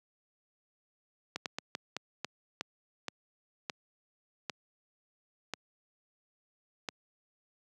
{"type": "slowing click train", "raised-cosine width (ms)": 0.2, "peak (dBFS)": -17, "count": 12, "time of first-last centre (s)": [1.36, 6.888], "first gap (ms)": 98, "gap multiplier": 1.3, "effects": ["high-pass 150 Hz 12 dB/octave"]}